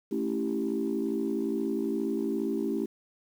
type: chord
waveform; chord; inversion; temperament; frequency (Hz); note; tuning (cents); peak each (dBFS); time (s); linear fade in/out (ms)
sine; A dominant seventh; none; equal; 220 / 277.2 / 329.6 / 392; A3 / C#4 / E4 / G4; 0 / 0 / 0 / 0; -32; 0.11-2.86; 10
effects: tanh soft clip ceiling -19 dBFS + 9-bit